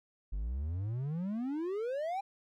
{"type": "exponential sweep", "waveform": "triangle", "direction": "up", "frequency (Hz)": [46.25, 810], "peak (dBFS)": -31, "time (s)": [0.32, 2.21], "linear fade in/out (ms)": 10, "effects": []}